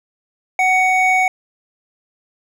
triangle tone pair together, 746 / 2235 Hz, F#5 / C#7, +14 / +14 cents, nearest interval octave + perfect fifth, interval 1900 cents, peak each -13 dBFS, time 0.59-1.28 s, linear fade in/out 2 ms, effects none

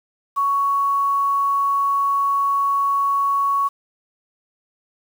sine tone with quantisation, 1115 Hz, C#6, 10 cents sharp, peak -16 dBFS, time 0.36-3.69 s, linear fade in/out 20 ms, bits 7, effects none

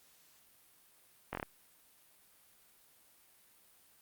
slowing click train, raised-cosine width 0.5 ms, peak -22 dBFS, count 5, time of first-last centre 1.33-1.428 s, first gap 20 ms, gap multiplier 1.14, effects white hiss -65 dBFS RMS until 4.01 s + Opus 48 kbps

